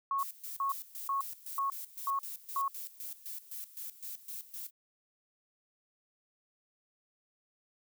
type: tone bursts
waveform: sine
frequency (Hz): 1100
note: C#6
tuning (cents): -14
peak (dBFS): -29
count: 6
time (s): 0.11-2.68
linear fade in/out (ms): 2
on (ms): 120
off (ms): 370
type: noise with tremolo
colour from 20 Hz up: violet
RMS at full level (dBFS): -42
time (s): 0.18-4.71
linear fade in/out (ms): 20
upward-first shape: square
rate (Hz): 3.9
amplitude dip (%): 80
effects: none